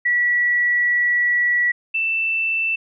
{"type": "tone pair in turn", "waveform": "sine", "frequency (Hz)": [1942, 2662], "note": ["B6", "E7"], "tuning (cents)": [-30, 16], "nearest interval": "perfect fourth", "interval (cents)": 546, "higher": "second", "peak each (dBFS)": [-15, -18], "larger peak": "first", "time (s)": [[0.05, 1.72], [1.94, 2.76]], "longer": "first", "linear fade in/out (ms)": 10, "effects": []}